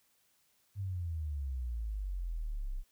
sine exponential sweep, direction down, 101.6 to 30.84 Hz, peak -34 dBFS, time 0.75-2.84 s, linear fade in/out 50 ms, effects white hiss -72 dBFS RMS until 2.91 s

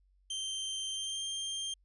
sawtooth tone with pitch glide, 3136 to 3180 Hz, G7 to G7, 0 to +24 cents, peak -32 dBFS, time 0.3-1.74 s, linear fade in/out 5 ms, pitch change +24 cents, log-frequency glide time 0.89-1.23 s, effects added 47 Hz sine -65 dBFS peak until 1.84 s + resampled to 24000 Hz

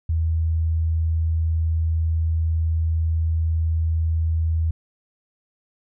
sine tone, 81 Hz, E2, 30 cents flat, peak -18 dBFS, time 0.09-4.71 s, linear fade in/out 5 ms, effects none

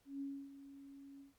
sine tone with ADSR envelope, 277.2 Hz, C#4, in tune, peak -39 dBFS, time 0.05-1.34 s, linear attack 160 ms, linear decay 280 ms, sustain -13 dB, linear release 140 ms, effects pink hiss -75 dBFS RMS until 1.38 s + MP3 96 kbps

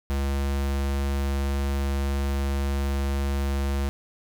square tone, 69.3 Hz, C#2, in tune, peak -24 dBFS, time 0.1-3.89 s, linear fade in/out 0 ms, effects none

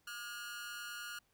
sawtooth tone with amplitude modulation, 1429 Hz, F6, 39 cents sharp, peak -36 dBFS, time 0.07-1.19 s, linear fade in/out 5 ms, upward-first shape sine, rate 230 Hz, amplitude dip 80%, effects pink hiss -75 dBFS RMS until 1.33 s

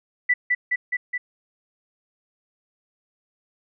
sine tone with echo, 1975.5 Hz, B6, in tune, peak -15 dBFS, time 0.29-0.34 s, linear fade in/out 10 ms, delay 210 ms, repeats 4, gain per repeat -2 dB, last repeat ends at 1.18 s, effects none

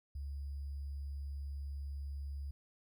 sine tone with sample-and-hold, 70 Hz, C#2, 18 cents sharp, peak -39 dBFS, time 0.15-2.51 s, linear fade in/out 5 ms, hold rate 4900 Hz, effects none

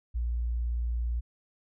sine tone, 58.9 Hz, A#1, 19 cents sharp, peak -27 dBFS, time 0.14-1.21 s, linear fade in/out 20 ms, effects none

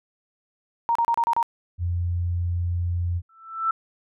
sine tone bursts, 932.3 Hz, A#5, in tune, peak -18 dBFS, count 6, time 0.89-1.428 s, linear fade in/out 0 ms, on 63 ms, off 32 ms
sine tone, 87.31 Hz, F2, in tune, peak -22 dBFS, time 1.78-3.22 s, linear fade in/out 50 ms
sine tone with exponential growth, 1328 Hz, E6, 12 cents sharp, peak -17 dBFS, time 3.29-3.71 s, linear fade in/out 5 ms, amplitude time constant 90 ms
effects none

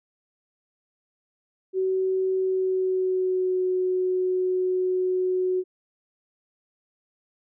sine tone with pitch glide, 377.1 to 368.7 Hz, F#4 to F#4, +33 to -6 cents, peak -21 dBFS, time 1.73-5.64 s, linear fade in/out 50 ms, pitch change -39 cents, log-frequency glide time 2.36-3.63 s, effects none

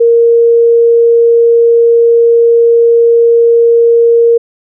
sine tone, 466.2 Hz, A#4, in tune, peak -3 dBFS, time 0-4.38 s, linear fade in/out 10 ms, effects none

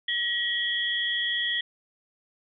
sine tone cluster, 1913 / 3138 / 3338 Hz, A#6 / G7 / G#7, +44 / +1 / +8 cents, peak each -28 / -33 / -28 dBFS, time 0.08-1.61 s, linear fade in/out 5 ms, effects none

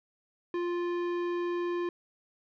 sine tone with tanh clipping, 349.2 Hz, F4, in tune, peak -31 dBFS, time 0.54-1.89 s, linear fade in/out 2 ms, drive 15 dB, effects none

